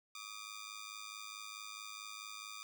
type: ring-modulated tone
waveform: 10% pulse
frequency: 1201 Hz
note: D6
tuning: 38 cents sharp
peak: -35 dBFS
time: 0.15-2.63 s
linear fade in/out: 0 ms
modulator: 52.3 Hz
effects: none